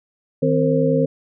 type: tone cluster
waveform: sine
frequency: 156.3 / 260 / 460.7 / 531 Hz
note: D#3 / C4 / A#4 / C5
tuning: +8 / -11 / -20 / +25 cents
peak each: -20 dBFS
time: 0.42-1.06 s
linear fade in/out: 10 ms
effects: none